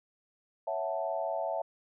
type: chord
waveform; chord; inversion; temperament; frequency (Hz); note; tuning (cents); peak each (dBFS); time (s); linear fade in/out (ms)
sine; F# minor seventh; second; equal; 554.4 / 659.3 / 740 / 880; C#5 / E5 / F#5 / A5; 0 / 0 / 0 / 0; -37 / -33 / -38 / -38; 0.67-1.62; 5
effects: none